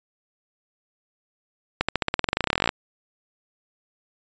accelerating click train, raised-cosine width 0.3 ms, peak -4 dBFS, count 24, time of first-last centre 1.81-2.691 s, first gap 76 ms, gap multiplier 0.93, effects resampled to 16000 Hz

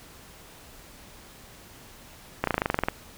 slowing click train, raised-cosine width 0.5 ms, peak -8 dBFS, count 12, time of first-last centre 2.44-2.885 s, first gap 33 ms, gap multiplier 1.04, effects pink hiss -49 dBFS RMS until 3.17 s

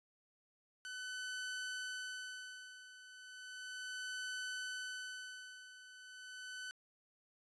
sawtooth tone with tremolo, 1507 Hz, F#6, 31 cents sharp, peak -37 dBFS, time 0.85-6.71 s, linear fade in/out 0 ms, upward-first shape sine, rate 0.35 Hz, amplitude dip 80%, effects resampled to 22050 Hz

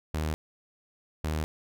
sawtooth tone pair in turn, 77.78 / 77.78 Hz, D#2 / D#2, 0 / 0 cents, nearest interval unison, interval 0 cents, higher neither, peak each -24 dBFS, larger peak neither, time 0.14-0.34 / 1.24-1.44 s, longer neither, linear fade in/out 0 ms, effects none

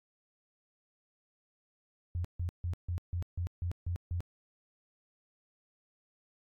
sine tone bursts, 87.31 Hz, F2, in tune, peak -31 dBFS, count 9, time 2.15-4.205 s, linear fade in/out 0 ms, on 95 ms, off 150 ms, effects AAC 64 kbps

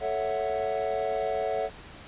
triangle chord, F# minor seventh, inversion first, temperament equal, 440 / 554.4 / 659.3 / 740 Hz, A4 / C#5 / E5 / F#5, 0 / 0 / 0 / 0 cents, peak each -30 dBFS, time 0-1.7 s, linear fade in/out 50 ms, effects pink hiss -46 dBFS RMS until 2.07 s + resampled to 8000 Hz

